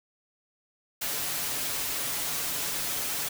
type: noise with comb filter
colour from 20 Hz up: white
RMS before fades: -31 dBFS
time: 1.01-3.29 s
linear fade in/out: 10 ms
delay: 7 ms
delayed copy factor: +0.5
effects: none